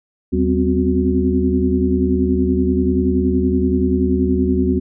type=tone cluster; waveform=sine; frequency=77.5 / 191.6 / 252 / 262.5 / 366.6 Hz; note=D#2 / G3 / B3 / C4 / F#4; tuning=-6 / -39 / +35 / +6 / -16 cents; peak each=-20 dBFS; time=0.32-4.8 s; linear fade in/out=20 ms; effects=none